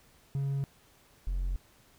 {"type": "tone pair in turn", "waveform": "triangle", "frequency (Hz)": [138.3, 44.71], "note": ["C#3", "F1"], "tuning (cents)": [-4, 41], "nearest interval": "octave + minor sixth", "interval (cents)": 1955, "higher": "first", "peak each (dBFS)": -26, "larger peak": "neither", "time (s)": [[0.35, 0.64], [1.27, 1.56]], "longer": "neither", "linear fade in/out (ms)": 0, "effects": ["tanh soft clip ceiling -22 dBFS", "pink hiss -62 dBFS RMS until 1.98 s"]}